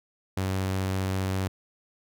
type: tone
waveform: sawtooth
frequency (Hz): 95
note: F#2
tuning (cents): +46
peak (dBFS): -22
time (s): 0.37-1.48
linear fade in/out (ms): 5
effects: none